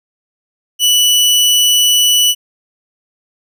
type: tone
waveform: sawtooth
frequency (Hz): 2960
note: F#7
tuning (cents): 0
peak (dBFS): -5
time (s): 0.79-2.35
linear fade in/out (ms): 50
effects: none